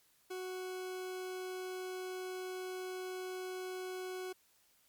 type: tone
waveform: 40% pulse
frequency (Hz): 370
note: F#4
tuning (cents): 0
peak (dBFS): -39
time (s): 0.3-4.33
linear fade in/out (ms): 10
effects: white hiss -70 dBFS RMS until 4.88 s + MP3 96 kbps